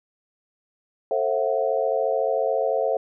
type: chord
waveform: sine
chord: F# half-diminished seventh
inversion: first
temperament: just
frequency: 444 / 532.8 / 666 / 740 Hz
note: A4 / C5 / E5 / F#5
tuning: +16 / +31 / +18 / 0 cents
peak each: -26 / -24 / -25 / -29 dBFS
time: 1.11-2.97 s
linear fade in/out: 2 ms
effects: none